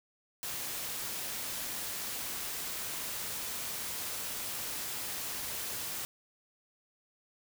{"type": "noise", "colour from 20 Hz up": "white", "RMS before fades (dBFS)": -38, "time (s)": [0.43, 6.05], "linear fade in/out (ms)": 0, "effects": []}